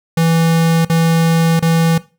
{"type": "tone with dropouts", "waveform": "square", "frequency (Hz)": 164.81, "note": "E3", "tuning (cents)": 0, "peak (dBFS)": -11, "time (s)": [0.17, 1.98], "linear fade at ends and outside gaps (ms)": 5, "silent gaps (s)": [[0.85, 0.897], [1.595, 1.624]], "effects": ["noise-tail reverb RT60 0.3 s tail -18 dB re dry"]}